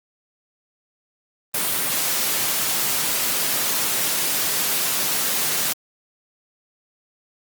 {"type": "high-pass noise", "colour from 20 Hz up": "white", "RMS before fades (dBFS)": -22, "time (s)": [1.54, 5.73], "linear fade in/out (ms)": 5, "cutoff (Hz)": 110, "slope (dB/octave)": 96, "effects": ["Opus 32 kbps"]}